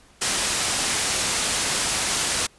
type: low-pass noise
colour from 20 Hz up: white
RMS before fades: -24 dBFS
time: 0.21-2.47 s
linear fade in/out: 10 ms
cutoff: 10000 Hz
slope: 24 dB/octave
effects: pink hiss -54 dBFS RMS until 2.58 s + resampled to 24000 Hz